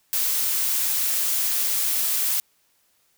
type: noise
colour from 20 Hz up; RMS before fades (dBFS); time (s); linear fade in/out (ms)
blue; -23; 0.13-2.4; 0
effects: white hiss -65 dBFS RMS until 3.17 s